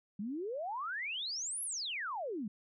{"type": "exponential two-way sweep", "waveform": "sine", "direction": "up then down", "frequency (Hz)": [191.5, 11400, 191.5], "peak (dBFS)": -36, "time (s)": [0.19, 2.48], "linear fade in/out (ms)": 5, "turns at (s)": 1.63, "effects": []}